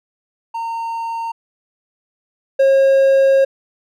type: tone pair in turn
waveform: triangle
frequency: 917 / 541 Hz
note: A#5 / C#5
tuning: -29 / -42 cents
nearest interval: major sixth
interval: 913 cents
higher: first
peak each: -19 / -7 dBFS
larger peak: second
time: 0.54-1.32 / 2.59-3.45 s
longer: second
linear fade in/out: 10 ms
effects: none